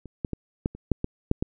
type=clicks; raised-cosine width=3 ms; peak=-28 / -14 / -16 / -11 / -27 / -7 / -13 / -7 / -12 dBFS; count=9; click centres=0.057 / 0.248 / 0.333 / 0.659 / 0.75 / 0.917 / 1.044 / 1.314 / 1.425 s; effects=none